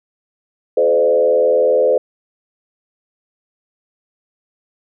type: tone with frequency modulation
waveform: sine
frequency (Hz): 512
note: C5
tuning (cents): -38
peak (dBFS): -10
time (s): 0.77-1.98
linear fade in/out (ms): 5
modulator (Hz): 79.6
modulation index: 1.1
effects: none